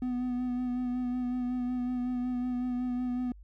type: tone with vibrato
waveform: triangle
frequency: 248.5 Hz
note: B3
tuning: 11 cents sharp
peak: -27 dBFS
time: 0.02-3.32 s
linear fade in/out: 2 ms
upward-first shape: sine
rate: 5.4 Hz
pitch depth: 22 cents each way
effects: added 50 Hz sine -48 dBFS peak until 3.43 s